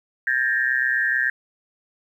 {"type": "tone cluster", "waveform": "sine", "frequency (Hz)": [1595, 1722, 1851], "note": ["G6", "A6", "A#6"], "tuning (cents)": [30, -38, -13], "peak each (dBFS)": -23, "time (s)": [0.27, 1.3], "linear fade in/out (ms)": 2, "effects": ["9-bit"]}